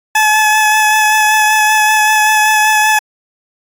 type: tone with vibrato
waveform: 20% pulse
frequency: 858 Hz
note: A5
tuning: 44 cents flat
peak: -3 dBFS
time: 0.15-2.99 s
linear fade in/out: 5 ms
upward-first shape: sine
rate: 5.2 Hz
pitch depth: 16 cents each way
effects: AAC 64 kbps